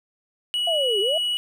triangle tone, 2928 Hz, F#7, 19 cents flat, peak -20 dBFS, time 0.54-1.37 s, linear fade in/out 0 ms
sine linear two-way sweep, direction down then up, 697 to 380 to 669 Hz, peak -22 dBFS, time 0.67-1.18 s, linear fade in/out 5 ms, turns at 1 s
effects none

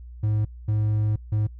triangle tone bursts at uneven times, 106.6 Hz, G#2, 46 cents sharp, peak -18 dBFS, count 3, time 0.23-0.45 / 0.68-1.16 / 1.32-1.47 s, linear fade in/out 5 ms, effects noise-tail reverb RT60 0.1 s tail -24 dB re dry + added 60 Hz sine -38 dBFS peak until 1.59 s

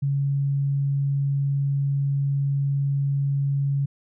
sine tone, 139.6 Hz, C#3, 13 cents sharp, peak -20 dBFS, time 0.02-3.86 s, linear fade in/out 10 ms, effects none

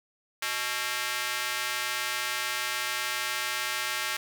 square tone with high-pass filter, 123.47 Hz, B2, in tune, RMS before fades -31 dBFS, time 0.42-4.17 s, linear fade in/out 5 ms, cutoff 1700 Hz, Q 1.1, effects none

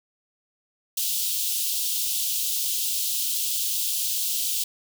white high-pass noise, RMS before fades -26 dBFS, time 0.97-4.64 s, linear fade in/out 5 ms, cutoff 2900 Hz, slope 48 dB/octave, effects none

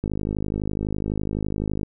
click train, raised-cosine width 3 ms, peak -13 dBFS, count 94, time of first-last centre 0.04-1.832 s, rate 51.9 Hz, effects none

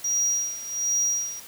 triangle tone with tremolo, 5740 Hz, F8, 47 cents sharp, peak -19 dBFS, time 0.04-1.4 s, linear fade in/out 5 ms, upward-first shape sine, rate 1.3 Hz, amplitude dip 80%, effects white hiss -44 dBFS RMS until 1.47 s

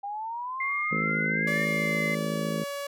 sine exponential sweep, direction up, 795 to 1826 Hz, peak -31 dBFS, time 0.03-1.65 s, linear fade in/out 10 ms
sine tone with vibrato, 2093 Hz, C7, in tune, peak -27 dBFS, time 0.6-2.15 s, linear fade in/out 5 ms, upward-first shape sine, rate 1.2 Hz, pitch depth 27 cents each way
harmonic tone, 53.9 Hz, A1, 35 cents flat, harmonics 3 / 4 / 5 / 6 / 7 / 8 / 9 / 10, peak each -32 / -32 / -38 / -41 / -42 / -40 / -40 / -43 dBFS, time 0.91-2.64 s, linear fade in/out 10 ms
sawtooth tone with pitch glide, 578 to 566.4 Hz, D5 to C#5, -28 to +37 cents, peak -28 dBFS, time 1.47-2.87 s, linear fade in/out 5 ms, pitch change -35 cents, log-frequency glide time 2.09-2.61 s
effects none

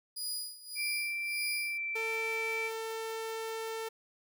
20% pulse tone with tremolo, 4920 Hz, D#8, 20 cents flat, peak -28 dBFS, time 0.16-1.78 s, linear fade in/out 10 ms, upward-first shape sine, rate 1.7 Hz, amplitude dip 85%
sine tone with pitch glide, 2349 to 2319 Hz, D7 to D7, 0 to -22 cents, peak -33 dBFS, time 0.75-2.71 s, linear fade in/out 50 ms, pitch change -22 cents, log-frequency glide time 1.57-2.43 s
sawtooth tone, 447.4 Hz, A4, 29 cents sharp, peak -32 dBFS, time 1.95-3.89 s, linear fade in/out 10 ms
effects none

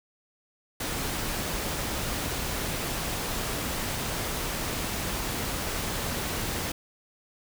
pink noise, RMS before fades -31 dBFS, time 0.8-6.72 s, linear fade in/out 5 ms, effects none

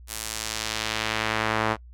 sawtooth tone with band-pass filter sweep, 110 Hz, A2, in tune, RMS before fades -28 dBFS, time 0.07-1.77 s, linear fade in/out 50 ms, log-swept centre 11000 to 1100 Hz, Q 0.85, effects noise-tail reverb RT60 0.1 s tail -25 dB re dry + added 60 Hz sine -43 dBFS peak until 1.93 s

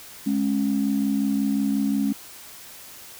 sine tone pair together, 209.4 / 275 Hz, G#3 / C#4, +15 / -14 cents, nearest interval perfect fourth, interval 471 cents, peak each -22 dBFS, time 0.26-2.13 s, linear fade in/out 10 ms, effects tanh soft clip ceiling -13 dBFS + white hiss -43 dBFS RMS until 3.19 s

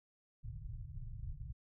pink low-pass noise, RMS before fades -45 dBFS, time 0.43-1.53 s, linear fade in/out 20 ms, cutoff 150 Hz, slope 96 dB/octave, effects none

